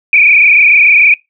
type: tone with frequency modulation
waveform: sine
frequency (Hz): 2378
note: D7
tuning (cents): +21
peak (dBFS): -3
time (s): 0.13-1.14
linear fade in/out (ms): 2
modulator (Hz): 26.9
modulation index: 4
effects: noise-tail reverb RT60 0.2 s tail -24 dB re dry